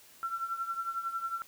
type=tone with tremolo; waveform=sine; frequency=1353 Hz; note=E6; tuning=45 cents sharp; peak=-29 dBFS; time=0.23-1.42 s; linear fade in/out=0 ms; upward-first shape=triangle; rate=11 Hz; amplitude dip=80%; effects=white hiss -57 dBFS RMS until 1.47 s